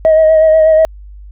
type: tone with vibrato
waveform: sine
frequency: 633 Hz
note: D#5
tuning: 30 cents sharp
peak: -3 dBFS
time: 0.05-0.85 s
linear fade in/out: 0 ms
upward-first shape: sine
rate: 8.2 Hz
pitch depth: 27 cents each way
effects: tanh soft clip ceiling -2 dBFS + added 50 Hz sine -30 dBFS peak until 1.31 s